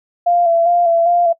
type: tone with vibrato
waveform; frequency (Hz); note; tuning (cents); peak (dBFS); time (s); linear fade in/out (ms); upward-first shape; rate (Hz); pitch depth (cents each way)
sine; 685; F5; -34; -10; 0.26-1.33; 10; square; 2.5; 32
effects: noise-tail reverb RT60 0.1 s tail -21 dB re dry